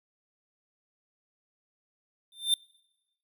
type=tone with exponential growth; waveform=square; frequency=3585 Hz; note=A7; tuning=32 cents sharp; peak=-19 dBFS; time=2.32-2.54 s; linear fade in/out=2 ms; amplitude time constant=47 ms; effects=noise-tail reverb RT60 1.0 s tail -25 dB re dry